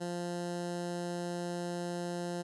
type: tone with notch filter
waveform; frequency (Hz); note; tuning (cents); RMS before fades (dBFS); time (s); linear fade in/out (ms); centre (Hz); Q
15% pulse; 174.61; F3; 0; -37; 0-2.43; 20; 2300; 1.2
effects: resampled to 24000 Hz